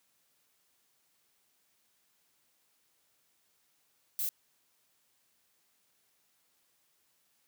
violet noise, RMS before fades -33 dBFS, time 4.19-4.29 s, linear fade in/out 0 ms, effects white hiss -73 dBFS RMS until 7.47 s + high-pass 80 Hz 12 dB/octave

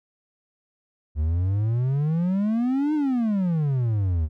triangle exponential two-way sweep, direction up then down, 72.7 to 311.1 to 74.4 Hz, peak -18 dBFS, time 1.15-4.29 s, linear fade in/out 50 ms, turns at 2.94 s, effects none

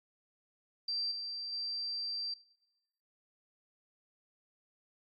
sine tone with level steps, 4699 Hz, D8, in tune, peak -32 / -38 / -35 dBFS, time 0.88-2.34 s, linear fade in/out 5 ms, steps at 1.11 / 1.52 s, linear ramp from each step 10 ms, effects noise-tail reverb RT60 0.9 s tail -20 dB re dry + MP3 32 kbps

